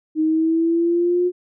sine exponential sweep, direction up, 310.7 to 360.4 Hz, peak -15 dBFS, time 0.15-1.32 s, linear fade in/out 50 ms, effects none

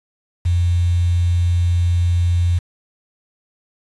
sine tone with quantisation, 87.31 Hz, F2, in tune, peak -13 dBFS, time 0.45-2.59 s, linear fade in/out 10 ms, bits 6, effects resampled to 24000 Hz

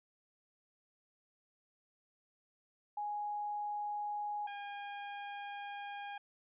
sine / sawtooth tone pair in turn, 830.6 / 811.6 Hz, G#5 / G#5, 0 / -40 cents, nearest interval unison, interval 40 cents, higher first, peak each -36 / -38 dBFS, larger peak first, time 2.97-4.47 / 4.47-6.18 s, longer second, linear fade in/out 5 ms, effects resampled to 8000 Hz

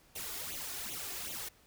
white noise with flanger, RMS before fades -41 dBFS, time 0.15-1.49 s, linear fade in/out 10 ms, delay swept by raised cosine 0.29 to 2.79 ms, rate 2.6 Hz, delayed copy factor +0.85, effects pink hiss -64 dBFS RMS until 1.66 s

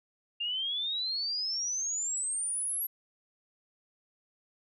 sine exponential sweep, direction up, 2781 to 11680 Hz, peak -30 dBFS, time 0.4-2.87 s, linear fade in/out 10 ms, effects none

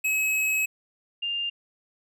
square / sine tone pair in turn, 2563 / 2802 Hz, E7 / F7, -49 / +5 cents, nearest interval major second, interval 154 cents, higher second, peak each -23 / -26 dBFS, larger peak first, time 0.04-0.66 / 1.22-1.5 s, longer first, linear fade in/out 10 ms, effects none

